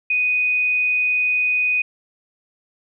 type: tone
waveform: sine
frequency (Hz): 2489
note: D#7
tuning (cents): 0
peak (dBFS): -16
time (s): 0.1-1.82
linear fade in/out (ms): 5
effects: none